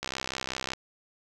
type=click train; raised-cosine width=0.2 ms; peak=-14 dBFS; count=47; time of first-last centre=0.03-0.734 s; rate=65.3 Hz; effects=none